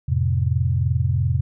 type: chord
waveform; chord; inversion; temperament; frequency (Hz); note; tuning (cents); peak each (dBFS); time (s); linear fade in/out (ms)
sine; F major; none; equal with one note detuned; 87.31 / 110 / 130.44; F2 / A2 / C3; 0 / 0 / -5; -21 / -23 / -21; 0.08-1.41; 10
effects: none